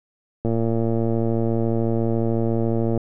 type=click train; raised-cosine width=2 ms; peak=-10 dBFS; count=289; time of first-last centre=0.45-2.976 s; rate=114 Hz; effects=none